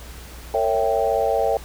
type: chord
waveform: sine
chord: A# diminished seventh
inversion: none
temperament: equal with one note detuned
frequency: 456 / 554.4 / 659.3 / 784 Hz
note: A#4 / C#5 / E5 / G5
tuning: -38 / 0 / 0 / 0 cents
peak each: -23 dBFS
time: 0.54-1.57 s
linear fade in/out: 2 ms
effects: added 60 Hz sine -38 dBFS peak until 1.64 s + pink hiss -42 dBFS RMS until 1.64 s